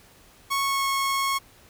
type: tone with pitch glide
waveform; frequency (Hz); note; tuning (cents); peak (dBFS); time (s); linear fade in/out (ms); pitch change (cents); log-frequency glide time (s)
sawtooth; 1104 to 1094.5; C#6 to C#6; -7 to -22; -19; 0.5-1.39; 20; -15; 0.62-0.86
effects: pink hiss -54 dBFS RMS until 1.69 s